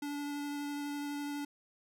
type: tone with vibrato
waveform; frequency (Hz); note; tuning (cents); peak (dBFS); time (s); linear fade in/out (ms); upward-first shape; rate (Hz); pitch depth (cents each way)
square; 288.7; D4; -30; -37; 0.02-1.45; 5; sine; 12; 9
effects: none